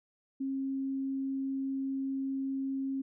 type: tone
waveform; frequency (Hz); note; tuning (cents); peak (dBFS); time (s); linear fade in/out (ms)
sine; 269.5; C#4; -49; -31; 0.4-3.02; 10
effects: none